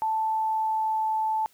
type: tone with pitch glide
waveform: sine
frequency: 880 to 874.9 Hz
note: A5 to A5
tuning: 0 to -10 cents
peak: -23 dBFS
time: 0.02-1.46 s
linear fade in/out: 0 ms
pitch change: -10 cents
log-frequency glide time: 0.15-1.09 s
effects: white hiss -61 dBFS RMS until 1.53 s